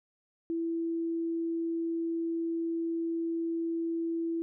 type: tone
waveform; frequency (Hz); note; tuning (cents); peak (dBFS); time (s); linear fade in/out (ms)
sine; 332; E4; +12; -29; 0.5-4.42; 0
effects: none